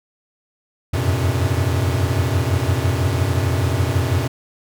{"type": "tone cluster", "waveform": "square", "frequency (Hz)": [85.7, 91.9, 97.5, 116.3, 129.8], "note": ["F2", "F#2", "G2", "A#2", "C3"], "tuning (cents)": [-32, -11, -9, -4, -13], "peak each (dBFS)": -24, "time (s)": [0.93, 4.28], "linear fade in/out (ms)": 10, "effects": []}